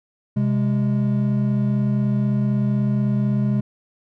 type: tone pair together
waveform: triangle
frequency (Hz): 129.46 / 205.5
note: C3 / G#3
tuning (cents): -18 / -18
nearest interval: minor sixth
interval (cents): 800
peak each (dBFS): -18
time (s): 0.36-3.61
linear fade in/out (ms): 10
effects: none